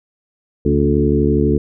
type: harmonic tone with a mistuned harmonic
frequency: 72.2 Hz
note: D2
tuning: 29 cents flat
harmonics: 1 / 2 / 3 / 4 / 5 / 6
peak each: -19 / -19 / -19 / -19 / -19 / -19 dBFS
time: 0.65-1.58 s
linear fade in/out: 5 ms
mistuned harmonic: 3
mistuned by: +52 cents
effects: none